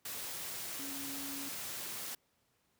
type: tone in noise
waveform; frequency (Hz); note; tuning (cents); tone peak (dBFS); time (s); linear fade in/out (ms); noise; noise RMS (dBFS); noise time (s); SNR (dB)
sine; 277.2; C#4; 0; -45; 0.79-1.49; 5; white; -42; 0.05-2.15; -6
effects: pink hiss -75 dBFS RMS until 2.79 s + high-pass 80 Hz 12 dB/octave